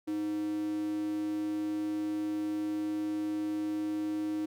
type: tone with high-pass filter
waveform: square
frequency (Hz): 103.83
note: G#2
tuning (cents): 0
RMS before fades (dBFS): -33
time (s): 0.07-4.46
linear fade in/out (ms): 10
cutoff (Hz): 310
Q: 7.9
effects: none